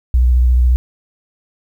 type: tone with vibrato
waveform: sine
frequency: 61.74 Hz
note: B1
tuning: in tune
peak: -8 dBFS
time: 0.14-0.76 s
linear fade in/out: 0 ms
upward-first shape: sine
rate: 14 Hz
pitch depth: 43 cents each way
effects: 8-bit